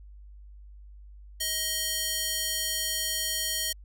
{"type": "tone with high-pass filter", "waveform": "square", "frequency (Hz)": 630, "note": "D#5", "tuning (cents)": 21, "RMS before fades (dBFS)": -30, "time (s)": [1.4, 3.73], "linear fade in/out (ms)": 10, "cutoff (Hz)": 3700, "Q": 0.74, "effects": ["added 50 Hz sine -45 dBFS peak until 3.84 s"]}